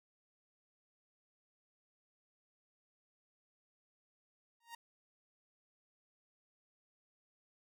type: tone with exponential growth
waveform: sawtooth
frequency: 933 Hz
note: A#5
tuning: 1 cent sharp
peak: -40 dBFS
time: 4.6-4.75 s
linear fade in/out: 5 ms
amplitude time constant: 32 ms
effects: none